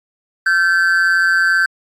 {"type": "tone with amplitude modulation", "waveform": "triangle", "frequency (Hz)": 1549, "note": "G6", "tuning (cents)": -21, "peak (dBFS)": -6, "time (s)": [0.46, 1.66], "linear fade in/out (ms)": 5, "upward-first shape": "sine", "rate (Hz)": 178, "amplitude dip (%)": 75, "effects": ["AAC 48 kbps"]}